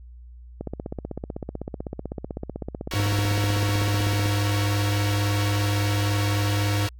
click train, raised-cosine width 2 ms, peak -17 dBFS, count 59, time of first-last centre 0.61-4.258 s, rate 15.9 Hz
5% pulse chord, F# dominant seventh, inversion third, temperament equal, 329.6 / 370 / 466.2 / 554.4 Hz, E4 / F#4 / A#4 / C#5, 0 / 0 / 0 / 0 cents, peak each -25 / -26 / -23 / -24 dBFS, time 2.91-6.89 s, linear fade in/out 2 ms
square tone, 102 Hz, G#2, 31 cents flat, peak -22 dBFS, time 2.94-6.88 s, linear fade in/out 20 ms
effects added 60 Hz sine -41 dBFS peak until 6.99 s

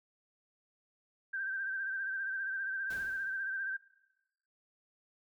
sine tone with vibrato, 1568 Hz, G6, in tune, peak -34 dBFS, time 1.33-3.77 s, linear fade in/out 10 ms, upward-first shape sine, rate 15 Hz, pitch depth 45 cents each way
pink noise with exponential decay, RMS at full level -48 dBFS, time 2.9-3.64 s, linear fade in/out 5 ms, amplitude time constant 160 ms
effects noise-tail reverb RT60 1.0 s tail -20 dB re dry

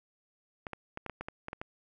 clicks, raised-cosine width 0.5 ms, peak -23 dBFS, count 10, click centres 0.668 / 0.733 / 0.974 / 1.063 / 1.097 / 1.21 / 1.285 / 1.484 / 1.531 / 1.615 s, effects none

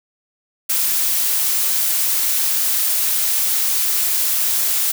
blue noise, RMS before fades -18 dBFS, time 0.69-4.92 s, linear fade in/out 10 ms, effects none

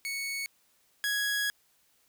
sawtooth tone pair in turn, 2217 / 1664 Hz, C#7 / G#6, 0 / +3 cents, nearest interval perfect fourth, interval 497 cents, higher first, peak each -29 / -24 dBFS, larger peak second, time 0.05-0.46 / 1.04-1.5 s, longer second, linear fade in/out 0 ms, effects white hiss -68 dBFS RMS until 2.08 s

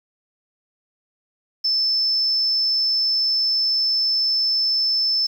sine tone, 5274 Hz, E8, in tune, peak -17 dBFS, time 1.64-5.27 s, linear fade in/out 10 ms, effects 8-bit

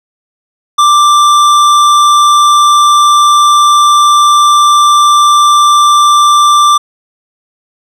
triangle tone with hard clipping, 1179 Hz, D6, 6 cents sharp, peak -5 dBFS, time 0.78-6.78 s, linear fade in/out 10 ms, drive 17 dB, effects none

